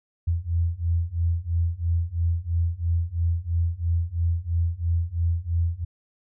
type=beating tone pair; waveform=sine; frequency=83.1 / 86.1 Hz; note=E2 / F2; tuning=+15 / -24 cents; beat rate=3 Hz; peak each=-25 / -24 dBFS; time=0.27-5.85 s; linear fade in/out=10 ms; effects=none